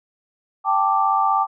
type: chord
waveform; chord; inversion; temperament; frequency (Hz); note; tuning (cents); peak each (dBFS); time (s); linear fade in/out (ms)
sine; G suspended second; none; equal; 784 / 880 / 1174.7; G5 / A5 / D6; 0 / 0 / 0; -20 / -21 / -19; 0.64-1.47; 50
effects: none

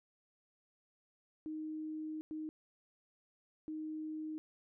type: tone bursts at uneven times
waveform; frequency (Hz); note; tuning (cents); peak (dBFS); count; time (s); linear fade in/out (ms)
sine; 311.1; D#4; 0; -39; 3; 1.46-2.21 / 2.31-2.49 / 3.68-4.38; 0
effects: none

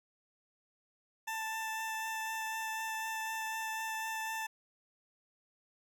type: tone with vibrato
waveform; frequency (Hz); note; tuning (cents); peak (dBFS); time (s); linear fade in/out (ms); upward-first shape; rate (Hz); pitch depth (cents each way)
20% pulse; 885; A5; +10; -31; 1.27-4.47; 10; sine; 4; 9
effects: none

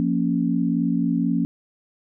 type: chord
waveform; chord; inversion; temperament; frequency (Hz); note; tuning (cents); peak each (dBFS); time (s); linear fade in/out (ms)
sine; Bb minor; second; equal; 174.61 / 233.1 / 277.2; F3 / Bb3 / Db4; 0 / 0 / 0; -23; 0-1.45; 0
effects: none

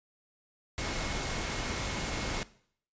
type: tone in noise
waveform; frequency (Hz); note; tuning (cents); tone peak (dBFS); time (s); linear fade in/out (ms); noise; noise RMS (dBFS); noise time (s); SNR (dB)
sine; 2171; C#7; -37; -45; 0.78-2.43; 0; pink; -34; 0.78-2.43; -14
effects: noise-tail reverb RT60 0.6 s tail -19 dB re dry + resampled to 16000 Hz

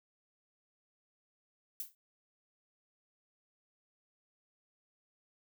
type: noise with exponential decay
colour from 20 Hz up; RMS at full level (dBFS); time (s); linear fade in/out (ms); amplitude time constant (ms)
violet; -36; 1.8-1.95; 1; 31
effects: none

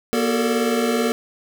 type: tone cluster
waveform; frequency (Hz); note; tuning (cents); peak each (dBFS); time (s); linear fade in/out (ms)
square; 239.3 / 378.2 / 438.6 / 456.9 / 581; A#3 / F#4 / A4 / A#4 / D5; +46 / +38 / -6 / -35 / -19; -22 / -29 / -26 / -25 / -29; 0.13-1.12; 0
effects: none

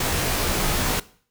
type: noise with comb filter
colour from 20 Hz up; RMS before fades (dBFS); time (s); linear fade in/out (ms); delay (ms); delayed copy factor
pink; -23; 0-1; 5; 18; -0.6
effects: noise-tail reverb RT60 0.5 s tail -19 dB re dry

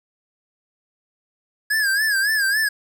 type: tone with vibrato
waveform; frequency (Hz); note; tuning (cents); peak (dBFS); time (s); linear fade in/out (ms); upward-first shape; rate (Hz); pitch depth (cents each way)
square; 1661.2; G#6; 0; -18; 1.7-2.69; 10; sine; 3.6; 110
effects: 9-bit

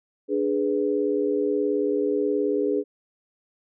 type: chord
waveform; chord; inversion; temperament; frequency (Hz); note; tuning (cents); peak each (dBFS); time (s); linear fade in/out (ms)
sine; G# diminished; second; equal; 293.7 / 415.3 / 493.9; D4 / G#4 / B4; 0 / 0 / 0; -26 / -23 / -28; 0.28-2.84; 50
effects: none

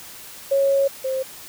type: tone pair in turn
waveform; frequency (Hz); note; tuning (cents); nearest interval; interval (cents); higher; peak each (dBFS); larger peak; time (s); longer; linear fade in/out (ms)
sine; 551 / 526.7; C#5 / C5; -11 / +11; minor second; 78; first; -15 / -21; first; 0.51-0.88 / 1.04-1.23; first; 10
effects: white hiss -40 dBFS RMS until 1.48 s

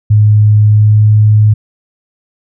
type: tone with pitch glide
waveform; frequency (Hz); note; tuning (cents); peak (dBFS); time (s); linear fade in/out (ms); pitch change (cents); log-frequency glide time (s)
sine; 105.8 to 106.66; G#2 to G#2; +33 to +47; -3; 0.1-1.54; 10; +14; 0.65-1.05
effects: none

